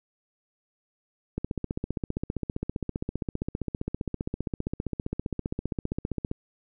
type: click train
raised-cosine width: 3 ms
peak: -16 dBFS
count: 76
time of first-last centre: 1.38-6.314 s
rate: 15.2 Hz
effects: none